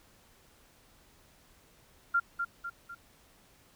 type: tone with echo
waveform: sine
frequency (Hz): 1389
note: F6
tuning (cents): -10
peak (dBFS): -23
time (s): 2.14-2.2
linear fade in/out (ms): 10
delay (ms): 250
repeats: 3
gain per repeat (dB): -6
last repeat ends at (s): 2.95
effects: pink hiss -62 dBFS RMS until 3.75 s